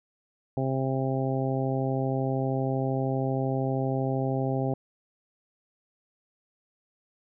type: harmonic tone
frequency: 132.8 Hz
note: C3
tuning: 26 cents sharp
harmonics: 1 / 2 / 3 / 4 / 5 / 6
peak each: -28 / -31 / -33 / -34 / -35 / -36 dBFS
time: 0.57-4.74 s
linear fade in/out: 2 ms
effects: none